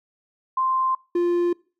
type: tone pair in turn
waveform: sine / triangle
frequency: 1045 / 348.7 Hz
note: C6 / F4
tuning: -2 / -3 cents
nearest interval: octave + perfect fifth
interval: 1901 cents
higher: first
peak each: -19 / -16 dBFS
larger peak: second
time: 0.57-0.95 / 1.15-1.53 s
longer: neither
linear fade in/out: 5 ms
effects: noise-tail reverb RT60 0.4 s tail -25 dB re dry